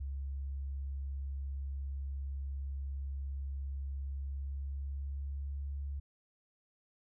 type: tone with pitch glide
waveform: sine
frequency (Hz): 68.6 to 70.08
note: C#2 to C#2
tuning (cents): -17 to +19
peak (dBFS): -36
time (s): 0-6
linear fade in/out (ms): 10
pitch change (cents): +36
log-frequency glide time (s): 4.07-5.79
effects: none